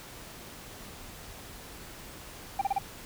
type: tone bursts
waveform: sine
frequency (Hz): 791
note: G5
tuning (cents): +15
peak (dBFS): -21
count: 4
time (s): 2.59-2.785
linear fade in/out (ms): 5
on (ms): 24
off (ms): 33
effects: tanh soft clip ceiling -23 dBFS + pink hiss -46 dBFS RMS until 3.05 s